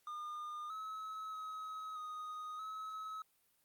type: tone with pitch steps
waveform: triangle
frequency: 1214 / 1288 / 1275 / 1245 / 1286 Hz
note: D#6 / E6 / D#6 / D#6 / E6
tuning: -43 / -41 / +42 / +1 / -43 cents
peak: -40 dBFS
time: 0.07-3.22 s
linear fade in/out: 2 ms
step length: 630 ms
effects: white hiss -75 dBFS RMS until 3.64 s + Opus 48 kbps